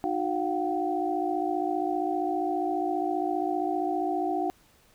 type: tone cluster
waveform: sine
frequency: 307.7 / 363.3 / 707 / 762 Hz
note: D#4 / F#4 / F5 / G5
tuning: -19 / -32 / +21 / -49 cents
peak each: -31 dBFS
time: 0.04-4.5 s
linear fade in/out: 0 ms
effects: pink hiss -61 dBFS RMS until 4.94 s